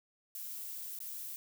violet noise with dropouts, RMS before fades -43 dBFS, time 0.35-1.36 s, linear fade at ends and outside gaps 1 ms, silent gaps 0.989-1.003 s, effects none

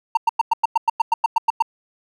triangle tone bursts, 914 Hz, A#5, 34 cents flat, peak -10 dBFS, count 13, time 0.15-1.624 s, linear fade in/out 5 ms, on 22 ms, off 99 ms, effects none

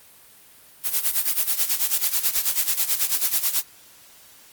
blue noise with tremolo, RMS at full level -19 dBFS, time 0.83-3.64 s, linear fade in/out 50 ms, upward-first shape sine, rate 9.2 Hz, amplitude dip 80%, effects white hiss -50 dBFS RMS until 4.52 s + Opus 32 kbps

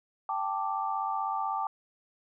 sine chord, G suspended second, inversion none, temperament equal, 784 / 880 / 1174.7 Hz, G5 / A5 / D6, 0 / 0 / 0 cents, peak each -33 dBFS, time 0.29-1.67 s, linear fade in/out 2 ms, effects none

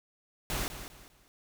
pink noise with echo, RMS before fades -33 dBFS, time 0.5-0.68 s, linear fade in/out 0 ms, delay 200 ms, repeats 3, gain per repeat -10 dB, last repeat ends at 1.28 s, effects none

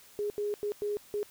sine tone bursts at uneven times, 414 Hz, G#4, 5 cents flat, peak -29 dBFS, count 5, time 0.19-0.3 / 0.38-0.54 / 0.63-0.72 / 0.82-0.97 / 1.14-1.23 s, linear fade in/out 0 ms, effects white hiss -56 dBFS RMS until 1.3 s

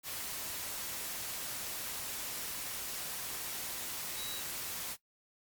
sine tone in noise, 3882 Hz, B7, 31 cents flat, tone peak -42 dBFS, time 4.15-4.42 s, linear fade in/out 50 ms, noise white, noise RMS -40 dBFS, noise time 0.03-4.97 s, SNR -5 dB, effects noise-tail reverb RT60 0.1 s tail -17 dB re dry + Opus 48 kbps

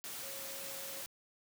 sine tone in noise, 544 Hz, C#5, 33 cents flat, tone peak -51 dBFS, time 0.23-1.01 s, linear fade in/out 0 ms, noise white, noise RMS -44 dBFS, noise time 0.04-1.06 s, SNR -10 dB, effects high-pass 100 Hz 12 dB/octave

